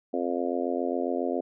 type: harmonic tone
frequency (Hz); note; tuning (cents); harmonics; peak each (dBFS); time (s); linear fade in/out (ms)
87.31; F2; 0; 3 / 4 / 5 / 6 / 7 / 8; -31 / -32 / -33 / -34 / -34 / -35; 0.13-1.41; 10
effects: none